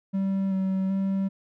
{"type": "tone with vibrato", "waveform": "triangle", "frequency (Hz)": 192.1, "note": "G3", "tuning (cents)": -35, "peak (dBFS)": -21, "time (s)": [0.13, 1.29], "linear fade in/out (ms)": 20, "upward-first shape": "square", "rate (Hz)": 1.3, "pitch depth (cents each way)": 15, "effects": []}